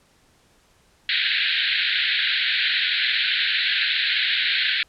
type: band-pass noise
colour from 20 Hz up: white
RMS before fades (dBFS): -22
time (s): 1.09-4.83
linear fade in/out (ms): 2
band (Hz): 1500 to 4200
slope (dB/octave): 96
effects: pink hiss -59 dBFS RMS until 4.88 s + low-pass 10000 Hz 12 dB/octave